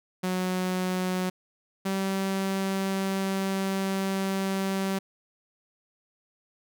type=tone pair in turn; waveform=sawtooth; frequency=184 / 193.09 Hz; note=F#3 / G3; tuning=-9 / -26 cents; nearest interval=minor second; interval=83 cents; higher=second; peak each=-22 dBFS; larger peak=neither; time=0.23-1.3 / 1.85-4.99 s; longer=second; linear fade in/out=10 ms; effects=none